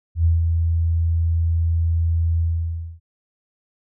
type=tone with ADSR envelope; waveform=sine; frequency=83 Hz; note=E2; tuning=12 cents sharp; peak=-12 dBFS; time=0.15-3 s; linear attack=98 ms; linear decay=160 ms; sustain=-4 dB; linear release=600 ms; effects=none